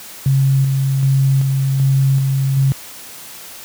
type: tone with tremolo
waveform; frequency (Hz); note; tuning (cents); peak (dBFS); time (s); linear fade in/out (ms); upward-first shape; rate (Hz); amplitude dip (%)
sine; 135.4; C#3; -40; -10; 0.26-2.72; 0; square; 1.3; 30
effects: white hiss -35 dBFS RMS until 3.64 s + high-pass 60 Hz 12 dB/octave